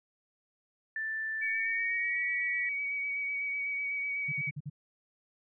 sine tone with pitch glide, 1767 to 1938.1 Hz, A6 to B6, +7 to -33 cents, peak -32 dBFS, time 0.96-2.69 s, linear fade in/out 2 ms, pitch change +160 cents, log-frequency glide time 1.45-2.23 s
sine tone with vibrato, 2262 Hz, C#7, 34 cents sharp, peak -31 dBFS, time 1.41-4.51 s, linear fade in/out 20 ms, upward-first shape square, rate 8 Hz, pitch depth 15 cents each way
sine tone bursts, 146.83 Hz, D3, in tune, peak -35 dBFS, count 5, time 4.28-4.699 s, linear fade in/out 10 ms, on 43 ms, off 51 ms
effects none

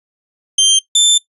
25% pulse tone pair in turn, 3149 / 3547 Hz, G7 / A7, +7 / +13 cents, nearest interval major second, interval 206 cents, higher second, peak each -4 dBFS, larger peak neither, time 0.58-0.79 / 0.95-1.18 s, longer second, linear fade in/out 5 ms, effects noise-tail reverb RT60 0.1 s tail -17 dB re dry + resampled to 32000 Hz

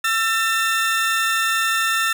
30% pulse tone pair together, 1342.2 / 1800 Hz, E6 / A6, +31 / +39 cents, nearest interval perfect fourth, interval 508 cents, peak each -18 dBFS, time 0.04-2.13 s, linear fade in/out 5 ms, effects none

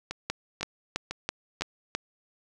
two click trains, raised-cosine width 0.2 ms, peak -16 / -11 dBFS, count 4 / 6, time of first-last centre 0.11-1.61 / 0.3-1.95 s, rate 2 / 3.03 Hz, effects none

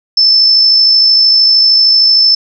sine tone with amplitude modulation, 5280 Hz, E8, 2 cents sharp, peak -3 dBFS, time 0.17-2.35 s, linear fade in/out 5 ms, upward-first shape sine, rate 53.1 Hz, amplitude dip 30%, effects none

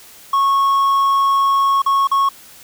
triangle tone with dropouts, 1100 Hz, C#6, 14 cents flat, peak -10 dBFS, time 0.33-2.29 s, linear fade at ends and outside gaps 5 ms, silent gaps 1.82-1.861 / 2.073-2.114 s, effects white hiss -42 dBFS RMS until 2.63 s

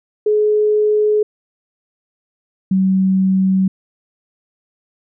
sine tone pair in turn, 423.3 / 189.76 Hz, G#4 / F#3, +33 / +44 cents, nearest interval octave + major second, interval 1389 cents, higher first, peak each -11 dBFS, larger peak neither, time 0.26-1.23 / 2.71-3.68 s, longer neither, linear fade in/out 5 ms, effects none

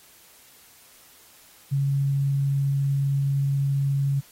sine tone, 138.9 Hz, C#3, 4 cents sharp, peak -20 dBFS, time 1.71-4.21 s, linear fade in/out 20 ms, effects white hiss -53 dBFS RMS until 4.31 s + AAC 48 kbps

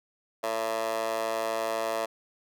15% pulse tone with high-pass filter, 112 Hz, A2, 31 cents sharp, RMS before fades -30 dBFS, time 0.43-2.06 s, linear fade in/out 10 ms, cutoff 660 Hz, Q 8.2, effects none

